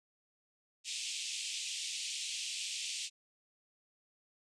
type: band-pass noise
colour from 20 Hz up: pink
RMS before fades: -40 dBFS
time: 0.84-3.1 s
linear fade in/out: 50 ms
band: 2500 to 8700 Hz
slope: 48 dB/octave
effects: none